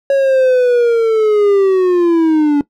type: linear sweep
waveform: triangle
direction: down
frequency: 554.4 to 284.5 Hz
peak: -6 dBFS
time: 0.1-2.61 s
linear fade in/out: 2 ms
effects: noise-tail reverb RT60 0.1 s tail -18 dB re dry